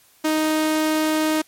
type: tone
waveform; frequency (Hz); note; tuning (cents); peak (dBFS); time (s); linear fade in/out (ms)
sawtooth; 311.4; D#4; +2; -14; 0.24-1.42; 10
effects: white hiss -55 dBFS RMS until 1.47 s + MP3 64 kbps